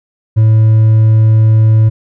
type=tone with hard clipping; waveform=triangle; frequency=110 Hz; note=A2; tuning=in tune; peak=-5 dBFS; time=0.36-1.9 s; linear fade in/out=20 ms; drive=5 dB; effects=none